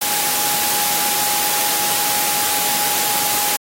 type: tone in noise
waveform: sine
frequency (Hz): 830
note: G#5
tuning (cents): -1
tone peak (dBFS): -26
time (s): 0.01-3.57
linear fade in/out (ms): 10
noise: white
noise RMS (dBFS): -19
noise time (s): 0.01-3.57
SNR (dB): -10
effects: high-pass 150 Hz 12 dB/octave + AAC 48 kbps